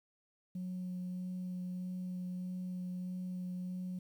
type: tone with vibrato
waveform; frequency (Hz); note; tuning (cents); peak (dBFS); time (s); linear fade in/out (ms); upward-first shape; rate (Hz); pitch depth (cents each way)
sine; 181.9; F#3; -29; -36; 0.55-3.99; 5; sine; 1.6; 9
effects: tanh soft clip ceiling -35 dBFS + 11-bit